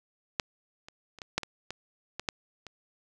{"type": "clicks", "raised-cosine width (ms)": 0.2, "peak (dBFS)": [-9, -28, -30, -22, -9, -20, -19, -17, -11, -26], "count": 10, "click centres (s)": [0.398, 0.885, 1.187, 1.218, 1.38, 1.433, 1.706, 2.196, 2.288, 2.667], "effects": []}